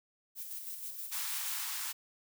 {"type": "noise with tremolo", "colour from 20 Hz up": "violet", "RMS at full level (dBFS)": -41, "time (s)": [0.35, 1.65], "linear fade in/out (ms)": 50, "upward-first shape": "square", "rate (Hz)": 6.3, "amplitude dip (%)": 40}
{"type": "high-pass noise", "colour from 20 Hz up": "white", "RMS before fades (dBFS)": -38, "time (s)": [1.11, 1.93], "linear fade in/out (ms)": 20, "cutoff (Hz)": 840, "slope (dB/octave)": 48}
{"effects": []}